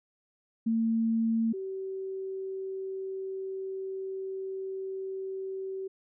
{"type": "tone pair in turn", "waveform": "sine", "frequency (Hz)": [226.2, 383], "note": ["A3", "G4"], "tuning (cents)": [48, -40], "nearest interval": "major sixth", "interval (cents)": 912, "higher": "second", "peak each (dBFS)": [-24, -33], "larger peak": "first", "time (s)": [[0.66, 1.53], [1.53, 5.88]], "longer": "second", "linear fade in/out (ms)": 10, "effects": []}